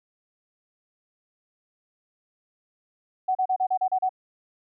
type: tone bursts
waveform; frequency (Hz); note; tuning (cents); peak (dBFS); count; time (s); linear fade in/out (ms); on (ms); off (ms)
sine; 749; F#5; +21; -20; 8; 3.28-4.093; 10; 71; 35
effects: none